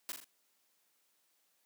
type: noise with echo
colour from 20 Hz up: white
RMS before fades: -40 dBFS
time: 0.09-0.12 s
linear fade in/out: 0 ms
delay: 41 ms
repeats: 3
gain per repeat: -5 dB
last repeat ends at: 0.243 s
effects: white hiss -75 dBFS RMS until 1.65 s + high-pass 200 Hz 12 dB/octave